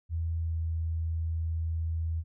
sine tone with pitch glide, 82.41 to 81.6 Hz, E2 to E2, 0 to -17 cents, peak -28 dBFS, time 0.09-2.24 s, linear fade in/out 50 ms, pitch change -17 cents, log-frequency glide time 0.4-0.56 s, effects none

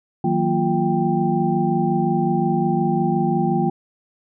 sine tone cluster, 158.6 / 184.2 / 232.4 / 350.5 / 787 Hz, D#3 / F#3 / A#3 / F4 / G5, +33 / -7 / -5 / +6 / +7 cents, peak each -23 dBFS, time 0.24-3.7 s, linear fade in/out 5 ms, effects none

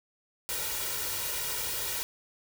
white noise with comb filter, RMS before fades -33 dBFS, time 0.49-2.03 s, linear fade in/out 0 ms, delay 2.1 ms, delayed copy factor +0.7, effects none

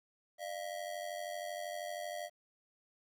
square ring-modulated tone, 649 Hz, E5, 27 cents flat, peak -37 dBFS, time 0.38-2.3 s, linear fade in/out 50 ms, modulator 46.4 Hz, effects 12-bit

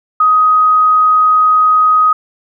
sine tone, 1255 Hz, D#6, 15 cents sharp, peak -6 dBFS, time 0.2-2.13 s, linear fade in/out 5 ms, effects none

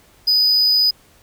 triangle tone, 4978 Hz, D#8, in tune, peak -11 dBFS, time 0.27-0.91 s, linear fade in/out 10 ms, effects pink hiss -52 dBFS RMS until 1.22 s

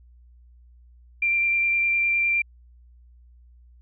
sine tone with vibrato, 2368 Hz, D7, 14 cents sharp, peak -19 dBFS, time 1.22-2.42 s, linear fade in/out 5 ms, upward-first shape square, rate 9.8 Hz, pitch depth 8 cents each way, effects added 60 Hz sine -49 dBFS peak until 3.81 s

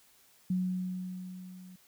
sine tone with level ramp, 183.6 Hz, F#3, 13 cents flat, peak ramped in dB -26 to -48 dBFS, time 0.5-1.76 s, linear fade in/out 5 ms, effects white hiss -63 dBFS RMS until 1.87 s

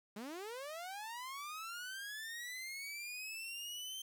sawtooth linear sweep, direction up, 196 to 3136 Hz, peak -40 dBFS, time 0.16-4.02 s, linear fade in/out 5 ms, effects 11-bit

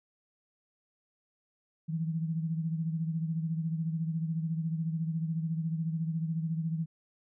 sine beating tone pair, 161.1 / 175.1 Hz, E3 / F3, -39 / +5 cents, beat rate 14 Hz, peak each -30 / -38 dBFS, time 1.88-6.86 s, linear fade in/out 20 ms, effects none

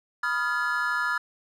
triangle chord, F half-diminished seventh, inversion second, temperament equal with one note detuned, 987.8 / 1244.5 / 1396.9 / 1705 Hz, Cb6 / Eb6 / F6 / Ab6, 0 / 0 / 0 / +45 cents, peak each -31 / -30 / -26 / -27 dBFS, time 0.23-1.18 s, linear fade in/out 5 ms, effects none

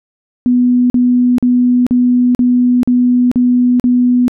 sine tone bursts, 246.9 Hz, B3, in tune, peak -7 dBFS, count 8, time 0.46-4.281 s, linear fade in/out 0 ms, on 440 ms, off 43 ms, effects none

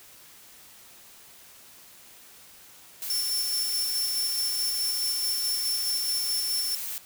blue noise, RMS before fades -34 dBFS, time 3.02-6.98 s, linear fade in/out 0 ms
sawtooth tone with tremolo, 5390 Hz, E8, 38 cents sharp, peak -23 dBFS, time 3.1-6.75 s, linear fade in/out 2 ms, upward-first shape square, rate 4.7 Hz, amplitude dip 25%
effects white hiss -51 dBFS RMS until 7.05 s

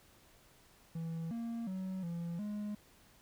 triangle tone with pitch steps, 164.3 / 231.8 / 188 / 170 / 208.4 Hz, E3 / A#3 / F#3 / F3 / G#3, -5 / -10 / +28 / -46 / +6 cents, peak -35 dBFS, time 0.95-2.75 s, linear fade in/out 5 ms, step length 360 ms, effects pink hiss -64 dBFS RMS until 3.21 s

